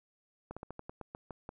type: slowing click train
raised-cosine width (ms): 1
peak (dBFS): -28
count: 10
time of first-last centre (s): 0.51-1.491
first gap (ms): 56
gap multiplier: 1.16
effects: none